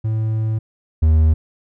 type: tone pair in turn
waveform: triangle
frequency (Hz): 110 / 78.8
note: A2 / D#2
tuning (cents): 0 / +23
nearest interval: tritone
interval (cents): 577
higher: first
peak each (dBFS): -15 / -8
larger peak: second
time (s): 0.04-0.59 / 1.02-1.34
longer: first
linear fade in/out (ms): 10
effects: none